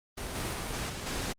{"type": "noise with level steps", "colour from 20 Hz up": "pink", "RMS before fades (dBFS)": [-37, -33, -35, -39, -34], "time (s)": [0.17, 1.33], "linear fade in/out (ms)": 10, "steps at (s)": [0.35, 0.53, 0.89, 1.06], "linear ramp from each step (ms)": 5, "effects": ["low-pass 11000 Hz 12 dB/octave", "Opus 32 kbps"]}